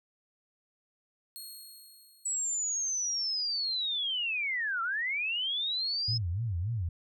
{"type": "tone with exponential decay", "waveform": "15% pulse", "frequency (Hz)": 4287, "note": "C8", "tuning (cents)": 41, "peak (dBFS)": -34, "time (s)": [1.36, 3.2], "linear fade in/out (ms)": 0, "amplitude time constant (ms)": 400}
{"type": "linear two-way sweep", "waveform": "sine", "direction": "down then up", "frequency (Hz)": [7902, 1318.5, 5190], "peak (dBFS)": -29, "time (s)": [2.25, 6.18], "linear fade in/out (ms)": 10, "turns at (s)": 4.82}
{"type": "tone with vibrato", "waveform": "sine", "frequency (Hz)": 100, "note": "G2", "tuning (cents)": 35, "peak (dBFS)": -29, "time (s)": [6.08, 6.89], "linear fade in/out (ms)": 5, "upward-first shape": "sine", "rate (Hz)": 3.5, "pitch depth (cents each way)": 300}
{"effects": []}